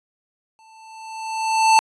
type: tone with exponential growth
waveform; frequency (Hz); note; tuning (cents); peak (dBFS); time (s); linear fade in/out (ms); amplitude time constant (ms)
square; 886; A5; +12; -10; 0.59-1.79; 0; 260
effects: resampled to 22050 Hz